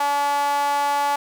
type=tone with high-pass filter; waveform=sawtooth; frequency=286 Hz; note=D4; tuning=46 cents flat; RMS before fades=-21 dBFS; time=0-1.16 s; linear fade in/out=5 ms; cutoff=860 Hz; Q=4.9; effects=none